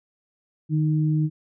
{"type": "tone pair together", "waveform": "sine", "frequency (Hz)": [153.32, 311.1], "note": ["D#3", "D#4"], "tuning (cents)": [-25, 0], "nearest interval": "octave", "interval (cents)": 1225, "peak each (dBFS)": [-19, -27], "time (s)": [0.69, 1.3], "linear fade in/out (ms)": 50, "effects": []}